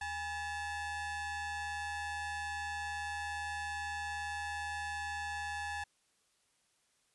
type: ring-modulated tone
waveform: square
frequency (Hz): 449.6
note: A4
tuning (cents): +37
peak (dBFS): -35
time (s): 0.01-5.84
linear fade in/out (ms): 5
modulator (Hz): 1270
effects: white hiss -74 dBFS RMS until 7.14 s + resampled to 24000 Hz